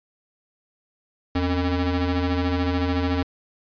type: ring-modulated tone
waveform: 35% pulse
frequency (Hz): 178.3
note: F3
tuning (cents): +36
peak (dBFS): -16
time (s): 1.35-3.23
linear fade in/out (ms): 5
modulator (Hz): 96
effects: resampled to 11025 Hz